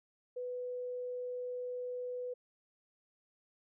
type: tone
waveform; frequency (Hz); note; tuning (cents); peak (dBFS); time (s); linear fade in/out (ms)
sine; 496.2; B4; +8; -37; 0.36-2.34; 10
effects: none